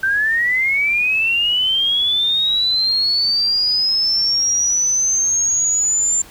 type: linear sweep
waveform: sine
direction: up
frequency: 1542 to 7270 Hz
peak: -14 dBFS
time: 0.03-6.22 s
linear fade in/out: 5 ms
effects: pink hiss -42 dBFS RMS until 6.3 s